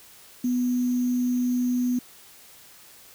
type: tone with sample-and-hold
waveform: sine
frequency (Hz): 247.6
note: B3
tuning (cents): +5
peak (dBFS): -21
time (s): 0.44-1.99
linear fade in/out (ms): 5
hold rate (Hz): 6300
effects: white hiss -50 dBFS RMS until 3.14 s